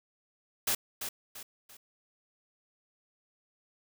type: noise with echo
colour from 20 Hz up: white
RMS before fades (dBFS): -29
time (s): 0.67-0.75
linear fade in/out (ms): 5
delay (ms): 340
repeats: 3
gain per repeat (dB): -8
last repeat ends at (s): 1.77
effects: none